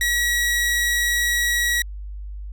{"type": "tone", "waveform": "sawtooth", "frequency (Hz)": 1919, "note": "A#6", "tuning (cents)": 50, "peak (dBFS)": -15, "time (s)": [0.01, 1.82], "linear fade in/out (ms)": 2, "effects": ["added 50 Hz sine -30 dBFS peak until 2.52 s"]}